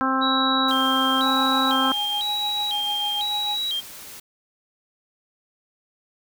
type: harmonic tone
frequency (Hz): 263.8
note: C4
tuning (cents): +14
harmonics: 1 / 2 / 3 / 4 / 5 / 6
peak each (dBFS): -24 / -32 / -29 / -25 / -24 / -31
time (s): 0.01-1.92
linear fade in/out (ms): 0
type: tone with vibrato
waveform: sine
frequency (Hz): 3520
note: A7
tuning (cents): 0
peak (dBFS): -23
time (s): 0.21-3.81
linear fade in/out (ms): 20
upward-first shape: square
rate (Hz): 1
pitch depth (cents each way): 170
type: noise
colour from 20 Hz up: white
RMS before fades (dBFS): -40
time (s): 0.68-4.2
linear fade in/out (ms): 5
type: tone with tremolo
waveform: triangle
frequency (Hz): 830.6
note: G#5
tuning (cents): 0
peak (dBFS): -25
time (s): 1.23-3.58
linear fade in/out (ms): 50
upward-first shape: sine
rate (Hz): 6.7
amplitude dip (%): 55
effects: none